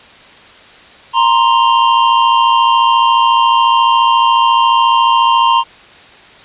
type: tone pair together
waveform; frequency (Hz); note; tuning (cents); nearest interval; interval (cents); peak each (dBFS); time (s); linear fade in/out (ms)
square; 932.3 / 1046.5; A#5 / C6; 0 / 0; major second; 200; -11; 1.13-5.64; 50
effects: white hiss -39 dBFS RMS until 6.44 s + resampled to 8000 Hz